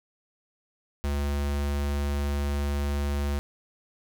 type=tone; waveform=square; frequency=71.5 Hz; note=D2; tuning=46 cents flat; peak=-26 dBFS; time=1.04-3.39 s; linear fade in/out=0 ms; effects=none